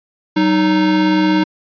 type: tone pair together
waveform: square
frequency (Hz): 189.2 / 309.7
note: F#3 / D#4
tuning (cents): +39 / -8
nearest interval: major sixth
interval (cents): 853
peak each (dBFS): -18 / -13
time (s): 0.36-1.44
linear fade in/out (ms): 10
effects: resampled to 11025 Hz